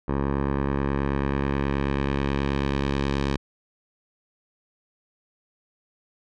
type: tone with low-pass filter sweep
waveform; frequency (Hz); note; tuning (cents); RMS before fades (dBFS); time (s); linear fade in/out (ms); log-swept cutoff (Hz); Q
10% pulse; 69.3; C#2; 0; -25; 0.08-3.37; 5; 1200 to 4500; 1
effects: none